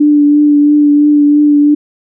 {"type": "tone with vibrato", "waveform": "sine", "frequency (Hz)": 293.7, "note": "D4", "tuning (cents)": 0, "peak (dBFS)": -4, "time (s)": [0, 1.75], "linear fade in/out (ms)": 10, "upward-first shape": "triangle", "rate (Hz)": 3, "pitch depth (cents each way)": 21, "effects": []}